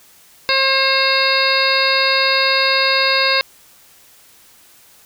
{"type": "harmonic tone", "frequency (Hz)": 536, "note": "C5", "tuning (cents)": 42, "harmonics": [1, 2, 3, 4, 5, 7, 8, 9], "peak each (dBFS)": [-21, -21, -21, -21, -21, -21, -21, -21], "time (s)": [0.49, 3.41], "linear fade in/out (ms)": 0, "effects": ["white hiss -48 dBFS RMS until 5.05 s"]}